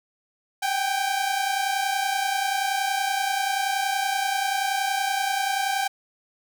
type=tone pair together; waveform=sawtooth; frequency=769.5 / 800 Hz; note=G5 / G5; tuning=-32 / +35 cents; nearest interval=minor second; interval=67 cents; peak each=-22 dBFS; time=0.62-5.88 s; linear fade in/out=10 ms; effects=none